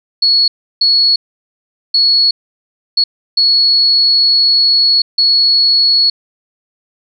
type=tone bursts at uneven times; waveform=sine; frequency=4368 Hz; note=C#8; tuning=26 cents flat; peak=-7 dBFS; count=6; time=0.22-0.48 / 0.81-1.16 / 1.94-2.31 / 2.97-3.04 / 3.37-5.02 / 5.18-6.1 s; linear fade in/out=5 ms; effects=none